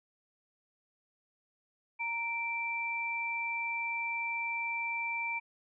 sine tone pair together, 930 / 2343 Hz, A#5 / D7, -4 / -5 cents, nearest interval octave + major third, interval 1599 cents, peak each -38 / -33 dBFS, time 1.99-5.4 s, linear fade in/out 20 ms, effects none

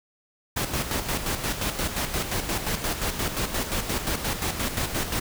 pink noise with tremolo, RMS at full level -26 dBFS, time 0.56-5.2 s, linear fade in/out 10 ms, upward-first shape square, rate 5.7 Hz, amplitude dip 55%, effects none

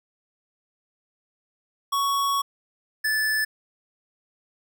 square tone pair in turn, 1115 / 1742.3 Hz, C#6 / A6, +10 / -17 cents, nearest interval minor sixth, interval 773 cents, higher second, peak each -22 dBFS, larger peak neither, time 1.92-2.42 / 3.04-3.45 s, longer first, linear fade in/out 10 ms, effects none

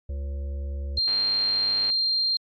harmonic tone, 70 Hz, C#2, 18 cents sharp, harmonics 1 / 3 / 5 / 7 / 8, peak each -28 / -48 / -50 / -50 / -48 dBFS, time 0.09-0.99 s, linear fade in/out 5 ms
sine tone, 4186 Hz, C8, in tune, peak -21 dBFS, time 0.97-2.37 s, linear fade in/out 5 ms
click train, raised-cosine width 0.3 ms, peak -23 dBFS, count 83, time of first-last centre 1.08-1.9 s, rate 100 Hz
effects AAC 64 kbps

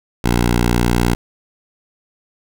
10% pulse tone, 59.4 Hz, A#1, 33 cents sharp, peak -5 dBFS, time 0.24-1.15 s, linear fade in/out 5 ms, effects none

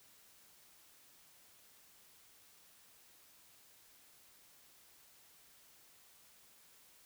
silence, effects white hiss -64 dBFS RMS until 7.05 s

